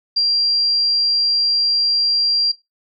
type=tone; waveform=sine; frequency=4750 Hz; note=D8; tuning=19 cents sharp; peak=-13 dBFS; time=0.16-2.52 s; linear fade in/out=10 ms; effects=noise-tail reverb RT60 0.2 s tail -21 dB re dry + MP3 96 kbps